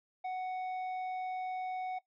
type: tone with tanh clipping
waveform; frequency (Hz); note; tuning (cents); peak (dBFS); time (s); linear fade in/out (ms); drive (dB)
triangle; 742; F#5; +5; -36; 0.24-1.99; 10; 11
effects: noise-tail reverb RT60 0.1 s tail -17 dB re dry